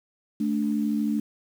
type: tone pair together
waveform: sine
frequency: 218.1 / 291.1 Hz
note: A3 / D4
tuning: -15 / -15 cents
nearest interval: perfect fourth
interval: 500 cents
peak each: -24 / -27 dBFS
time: 0.4-1.2 s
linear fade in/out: 5 ms
effects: 8-bit